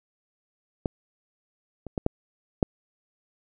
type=clicks; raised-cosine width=2 ms; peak=-12 / -23 / -14 / -8 / -6 dBFS; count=5; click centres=0.858 / 1.867 / 1.978 / 2.064 / 2.628 s; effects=none